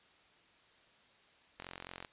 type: click train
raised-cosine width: 0.3 ms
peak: -28 dBFS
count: 21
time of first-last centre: 1.6-2.048 s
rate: 44.6 Hz
effects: white hiss -65 dBFS RMS until 2.12 s + resampled to 8000 Hz